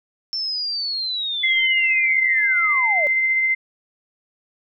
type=linear sweep; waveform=sine; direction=down; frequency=5390 to 554.4 Hz; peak=-22 dBFS; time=0.33-3.07 s; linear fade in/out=0 ms
type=tone with tremolo; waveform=sine; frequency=2077 Hz; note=C7; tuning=13 cents flat; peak=-15 dBFS; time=1.43-3.55 s; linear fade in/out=10 ms; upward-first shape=sine; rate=15 Hz; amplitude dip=25%
effects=none